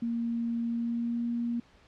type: tone with pitch glide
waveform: sine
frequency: 233.1 to 236.2 Hz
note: A#3 to A#3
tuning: 0 to +23 cents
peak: -28 dBFS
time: 0.02-1.6 s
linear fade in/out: 5 ms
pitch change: +23 cents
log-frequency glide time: 0.68-1.28 s
effects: pink hiss -60 dBFS RMS until 1.87 s + low-pass 4000 Hz 12 dB/octave